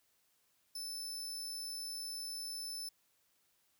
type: tone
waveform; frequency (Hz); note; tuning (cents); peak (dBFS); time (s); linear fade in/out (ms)
sawtooth; 5274; E8; 0; -38; 0.75-2.89; 5
effects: white hiss -75 dBFS RMS until 3.79 s